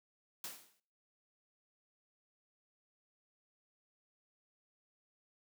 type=noise with exponential decay; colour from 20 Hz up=white; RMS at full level=-41 dBFS; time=0.44-0.8 s; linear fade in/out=2 ms; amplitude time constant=77 ms; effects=noise-tail reverb RT60 0.6 s tail -25 dB re dry + high-pass 150 Hz 12 dB/octave